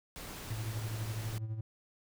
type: noise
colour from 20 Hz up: pink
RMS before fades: -45 dBFS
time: 0.16-1.38 s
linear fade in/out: 0 ms
type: tone with tremolo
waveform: triangle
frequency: 110 Hz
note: A2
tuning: in tune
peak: -31 dBFS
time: 0.5-1.61 s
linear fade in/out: 5 ms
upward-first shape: sine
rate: 12 Hz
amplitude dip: 60%
effects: none